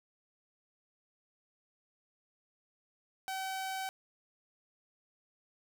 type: tone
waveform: sawtooth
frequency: 764 Hz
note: G5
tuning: 45 cents flat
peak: -32 dBFS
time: 3.28-3.89 s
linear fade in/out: 0 ms
effects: none